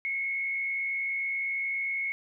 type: tone with frequency modulation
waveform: sine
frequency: 2187 Hz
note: C#7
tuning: 24 cents flat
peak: -28 dBFS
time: 0.05-2.12 s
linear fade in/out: 0 ms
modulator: 69.3 Hz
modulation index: 0.58
effects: none